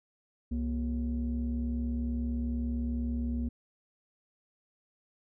sine tone pair together, 66.73 / 237.8 Hz, C2 / A#3, +35 / +35 cents, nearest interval octave + minor seventh, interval 2200 cents, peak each -30 / -31 dBFS, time 0.51-3.49 s, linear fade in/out 10 ms, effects tanh soft clip ceiling -25 dBFS

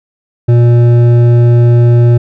sine tone with hard clipping, 119.5 Hz, A#2, 43 cents sharp, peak -5 dBFS, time 0.48-2.18 s, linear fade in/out 10 ms, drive 9 dB, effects none

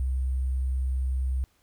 sine tone with sample-and-hold, 64.9 Hz, C2, 13 cents flat, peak -24 dBFS, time 0-1.44 s, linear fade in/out 0 ms, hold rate 8820 Hz, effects pink hiss -67 dBFS RMS until 1.62 s

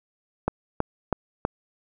click train, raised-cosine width 1 ms, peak -8 dBFS, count 4, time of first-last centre 0.48-1.451 s, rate 3.09 Hz, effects none

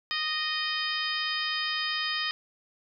harmonic tone, 619 Hz, D#5, 9 cents flat, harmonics 2 / 3 / 4 / 5 / 6 / 7 / 8, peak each -36 / -33 / -37 / -34 / -37 / -42 / -34 dBFS, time 0.11-2.31 s, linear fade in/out 0 ms, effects none

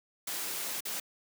white noise with dropouts, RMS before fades -36 dBFS, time 0.27-1 s, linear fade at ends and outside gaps 5 ms, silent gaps 0.806-0.852 s, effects high-pass 200 Hz 12 dB/octave

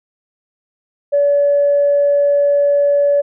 sine tone, 572 Hz, D5, 46 cents flat, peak -9 dBFS, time 1.12-3.22 s, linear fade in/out 20 ms, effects tanh soft clip ceiling -5 dBFS

